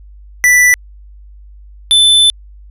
square tone pair in turn, 1975.5 / 3520 Hz, B6 / A7, 0 / 0 cents, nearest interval minor seventh, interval 1000 cents, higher second, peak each -6 dBFS, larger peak neither, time 0.44-0.74 / 1.91-2.3 s, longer second, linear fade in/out 0 ms, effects added 50 Hz sine -34 dBFS peak until 2.7 s + resampled to 32000 Hz

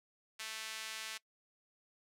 sawtooth tone with high-pass filter, 220 Hz, A3, in tune, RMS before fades -44 dBFS, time 0.39-1.18 s, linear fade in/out 10 ms, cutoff 2200 Hz, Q 0.9, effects noise-tail reverb RT60 0.1 s tail -22 dB re dry + low-pass 12000 Hz 12 dB/octave

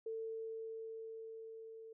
sine tone with level ramp, 447.4 Hz, A4, 29 cents sharp, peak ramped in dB -39 to -50 dBFS, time 0.06-1.93 s, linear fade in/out 5 ms, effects none

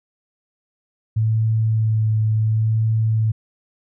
sine tone with vibrato, 110 Hz, A2, in tune, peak -15 dBFS, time 1.16-3.32 s, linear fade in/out 10 ms, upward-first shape sine, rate 0.71 Hz, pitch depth 16 cents each way, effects none

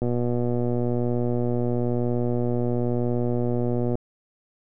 click train, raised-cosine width 2 ms, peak -13 dBFS, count 477, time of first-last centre 0.02-3.954 s, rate 121 Hz, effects none

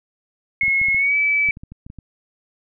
sine tone with pitch glide, 2173 to 2301 Hz, C#7 to D7, -35 to -36 cents, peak -15 dBFS, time 0.61-1.51 s, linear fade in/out 2 ms, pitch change +99 cents, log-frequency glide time 0.95-1.16 s
clicks, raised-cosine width 5 ms, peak -24 dBFS, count 12, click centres 0.634 / 0.681 / 0.815 / 0.885 / 0.946 / 1.488 / 1.571 / 1.635 / 1.72 / 1.865 / 1.901 / 1.987 s
effects none

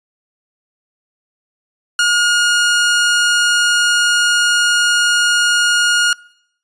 sawtooth tone, 1431 Hz, F6, 42 cents sharp, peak -7 dBFS, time 1.99-6.13 s, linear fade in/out 2 ms, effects noise-tail reverb RT60 0.7 s tail -24 dB re dry + resampled to 22050 Hz

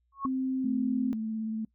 sine tone with exponential growth, 1099 Hz, C#6, 15 cents flat, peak -26 dBFS, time 0.12-0.26 s, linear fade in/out 5 ms, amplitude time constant 29 ms
sine tone with pitch glide, 261.6 to 260.1 Hz, C4 to C4, 0 to -10 cents, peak -27 dBFS, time 0.25-1.13 s, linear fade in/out 0 ms, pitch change -10 cents, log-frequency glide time 0.71-0.77 s
sine tone with vibrato, 220 Hz, A3, in tune, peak -30 dBFS, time 0.64-1.65 s, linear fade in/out 5 ms, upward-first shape triangle, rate 17 Hz, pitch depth 20 cents each way
effects noise-tail reverb RT60 0.1 s tail -23 dB re dry + added 60 Hz sine -70 dBFS peak until 1.74 s

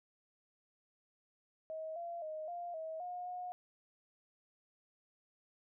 sine tone with pitch steps, 635 / 685 / 623 / 698 / 640 / 717 / 722 Hz, D#5 / F5 / D#5 / F5 / D#5 / F5 / F#5, +35 / -34 / +2 / -1 / +49 / +45 / -43 cents, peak -40 dBFS, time 1.7-3.52 s, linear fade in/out 0 ms, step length 260 ms, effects none

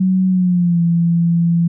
sine tone with pitch glide, 186.9 to 169.42 Hz, F#3 to E3, +18 to +48 cents, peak -11 dBFS, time 0-1.68 s, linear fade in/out 10 ms, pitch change -170 cents, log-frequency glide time 0.28-0.81 s, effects none

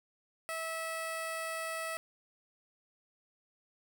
10% pulse tone with notch filter, 650 Hz, E5, 24 cents flat, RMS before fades -38 dBFS, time 0.49-1.97 s, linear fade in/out 0 ms, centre 3600 Hz, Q 1.5, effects none

